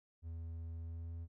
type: tone with pitch glide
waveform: triangle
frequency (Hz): 82.5 to 83.65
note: E2 to E2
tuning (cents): +2 to +26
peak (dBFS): -40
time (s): 0.22-1.28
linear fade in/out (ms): 50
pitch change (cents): +24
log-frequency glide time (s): 0.81-1.17
effects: none